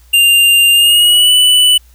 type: tone with pitch glide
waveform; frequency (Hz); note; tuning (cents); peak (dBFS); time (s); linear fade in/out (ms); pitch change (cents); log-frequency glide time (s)
square; 2794 to 2977; F7 to F#7; 0 to +10; -6; 0.13-1.78; 10; +110; 0.72-1.32
effects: added 60 Hz sine -41 dBFS peak until 1.94 s + white hiss -51 dBFS RMS until 1.94 s